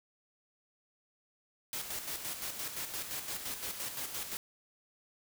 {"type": "noise with tremolo", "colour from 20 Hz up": "white", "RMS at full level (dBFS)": -38, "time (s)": [1.73, 4.37], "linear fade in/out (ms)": 0, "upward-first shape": "square", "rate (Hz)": 5.8, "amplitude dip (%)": 50, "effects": []}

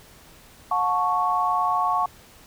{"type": "chord", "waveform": "sine", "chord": "F# minor", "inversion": "none", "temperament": "equal with one note detuned", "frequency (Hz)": [721.8, 880, 1108.7], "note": ["F#5", "A5", "C#6"], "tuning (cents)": [-43, 0, 0], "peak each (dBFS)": [-25, -26, -22], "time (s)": [0.71, 2.06], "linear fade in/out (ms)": 5, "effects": ["pink hiss -50 dBFS RMS until 2.46 s"]}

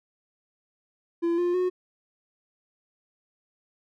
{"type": "tone with pitch steps", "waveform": "triangle", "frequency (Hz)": [339.2, 351.6, 364.4], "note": ["E4", "F4", "F#4"], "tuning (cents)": [50, 12, -26], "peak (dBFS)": -20, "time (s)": [1.22, 1.7], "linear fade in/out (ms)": 20, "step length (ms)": 160, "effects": []}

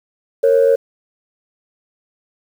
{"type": "tone pair together", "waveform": "sine", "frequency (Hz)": [460.9, 548.1], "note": ["A#4", "C#5"], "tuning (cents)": [-20, -20], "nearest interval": "minor third", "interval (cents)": 300, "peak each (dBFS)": -11, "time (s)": [0.43, 0.76], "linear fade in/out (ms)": 10, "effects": ["tanh soft clip ceiling -4 dBFS", "7-bit"]}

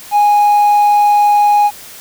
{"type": "tone", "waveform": "triangle", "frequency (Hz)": 827, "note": "G#5", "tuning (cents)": -8, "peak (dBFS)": -4, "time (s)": [0.11, 1.71], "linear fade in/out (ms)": 50, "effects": ["tanh soft clip ceiling -1 dBFS", "white hiss -34 dBFS RMS until 2 s"]}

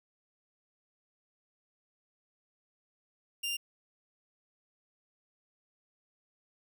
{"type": "tone", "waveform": "sawtooth", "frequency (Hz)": 2794, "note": "F7", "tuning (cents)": 0, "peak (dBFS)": -29, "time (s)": [3.43, 3.57], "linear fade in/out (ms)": 10, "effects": []}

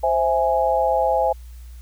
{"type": "chord", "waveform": "sine", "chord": "C augmented", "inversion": "none", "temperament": "equal", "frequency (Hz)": [523.3, 659.3, 830.6], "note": ["C5", "E5", "G#5"], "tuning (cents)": [0, 0, 0], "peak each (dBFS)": [-21, -21, -20], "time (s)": [0.03, 1.33], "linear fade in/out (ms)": 10, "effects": ["added 60 Hz sine -36 dBFS peak until 1.81 s", "white hiss -55 dBFS RMS until 1.81 s"]}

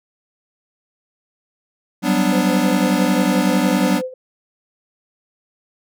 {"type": "chord", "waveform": "square", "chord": "G major seventh", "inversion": "third", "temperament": "equal", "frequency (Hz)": [185, 196, 246.9, 293.7], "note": ["F#3", "G3", "B3", "D4"], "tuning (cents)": [0, 0, 0, 0], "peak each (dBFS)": -21, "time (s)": [2.02, 4.02], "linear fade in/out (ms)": 50}
{"type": "tone with tremolo", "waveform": "sine", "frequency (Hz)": 513, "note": "C5", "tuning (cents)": -34, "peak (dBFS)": -21, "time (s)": [2.32, 4.14], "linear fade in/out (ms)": 5, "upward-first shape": "sine", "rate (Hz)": 6, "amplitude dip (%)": 80}
{"effects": []}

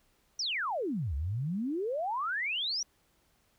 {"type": "exponential two-way sweep", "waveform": "sine", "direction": "down then up", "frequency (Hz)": [5930, 66, 5930], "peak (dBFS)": -30, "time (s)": [0.39, 2.83], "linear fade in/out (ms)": 5, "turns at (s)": 1.15, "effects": ["pink hiss -70 dBFS RMS until 3.58 s"]}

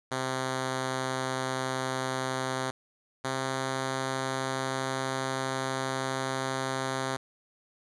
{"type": "tone pair in turn", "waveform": "5% pulse", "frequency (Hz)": [130.81, 132.33], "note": ["C3", "C3"], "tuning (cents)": [0, 20], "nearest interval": "unison", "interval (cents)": 20, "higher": "second", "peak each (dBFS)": -18, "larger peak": "neither", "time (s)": [[0.11, 2.71], [3.24, 7.17]], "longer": "second", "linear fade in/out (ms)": 10, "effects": ["resampled to 24000 Hz"]}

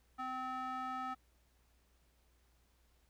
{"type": "tone with band-pass filter", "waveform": "square", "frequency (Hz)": 257.9, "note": "C4", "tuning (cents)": -25, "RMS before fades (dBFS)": -41, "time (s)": [0.18, 1.15], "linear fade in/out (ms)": 20, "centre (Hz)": 1100, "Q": 5.5, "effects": ["added 60 Hz sine -70 dBFS peak until 3.09 s", "pink hiss -75 dBFS RMS until 3.09 s"]}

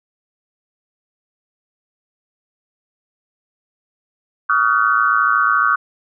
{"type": "tone cluster", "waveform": "sine", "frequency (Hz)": [1138, 1246, 1397, 1511], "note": ["C#6", "D#6", "F6", "F#6"], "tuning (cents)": [45, 2, 0, 36], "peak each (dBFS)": -18, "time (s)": [4.49, 5.76], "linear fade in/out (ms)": 10, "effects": []}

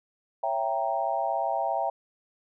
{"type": "chord", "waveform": "sine", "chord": "C# diminished seventh", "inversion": "none", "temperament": "equal with one note detuned", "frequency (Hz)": [554.4, 666.9, 784, 932.3], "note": ["C#5", "E5", "G5", "Bb5"], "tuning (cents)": [0, 20, 0, 0], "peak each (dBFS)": [-34, -29, -29, -32], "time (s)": [0.43, 1.9], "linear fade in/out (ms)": 5, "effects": []}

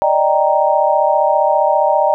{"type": "chord", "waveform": "sine", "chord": "Eb major seventh", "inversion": "third", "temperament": "equal", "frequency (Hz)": [587.3, 622.3, 784, 932.3], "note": ["D5", "Eb5", "G5", "Bb5"], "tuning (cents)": [0, 0, 0, 0], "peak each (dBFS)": -16, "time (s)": [0.02, 2.14], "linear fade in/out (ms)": 0, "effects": []}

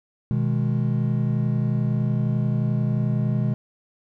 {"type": "chord", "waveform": "triangle", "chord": "G# minor", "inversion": "first", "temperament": "just", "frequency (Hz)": [124.59, 155.74, 207.7], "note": ["B2", "D#3", "G#3"], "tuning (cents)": [16, 2, 0], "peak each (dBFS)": [-20, -24, -24], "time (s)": [0.31, 3.54], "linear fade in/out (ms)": 0, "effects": []}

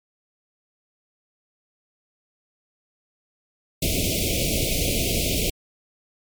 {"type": "band-stop noise", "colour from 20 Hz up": "pink", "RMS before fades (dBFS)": -23, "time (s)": [3.82, 5.5], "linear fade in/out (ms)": 5, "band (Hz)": [680, 2200], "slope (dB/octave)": 96, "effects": ["MP3 96 kbps"]}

